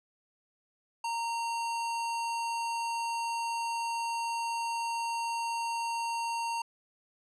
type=tone with sample-and-hold; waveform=sine; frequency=927 Hz; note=A#5; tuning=10 cents flat; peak=-30 dBFS; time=1.04-6.62 s; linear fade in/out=5 ms; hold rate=3675 Hz; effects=resampled to 22050 Hz